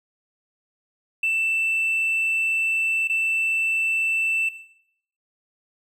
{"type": "tone with dropouts", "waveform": "triangle", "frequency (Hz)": 2662, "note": "E7", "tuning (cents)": 16, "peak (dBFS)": -16, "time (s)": [1.23, 4.49], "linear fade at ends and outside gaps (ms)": 5, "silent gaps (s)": [3.075, 3.096], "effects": ["noise-tail reverb RT60 0.7 s tail -18 dB re dry", "tanh soft clip ceiling -16 dBFS"]}